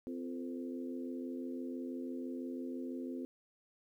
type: harmonic tone with a mistuned harmonic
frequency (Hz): 86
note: F2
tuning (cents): -26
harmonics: 3 / 4 / 5 / 6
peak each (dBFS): -40 / -45 / -49 / -52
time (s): 0.07-3.25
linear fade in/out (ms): 0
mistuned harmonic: 5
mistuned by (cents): +49
effects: 12-bit